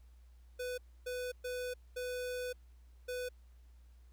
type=tone bursts at uneven times; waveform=square; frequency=498.1 Hz; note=B4; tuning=15 cents sharp; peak=-38 dBFS; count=5; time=0.59-0.78 / 1.06-1.32 / 1.44-1.74 / 1.96-2.53 / 3.08-3.29 s; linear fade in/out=10 ms; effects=added 60 Hz sine -56 dBFS peak until 4.12 s + pink hiss -75 dBFS RMS until 4.12 s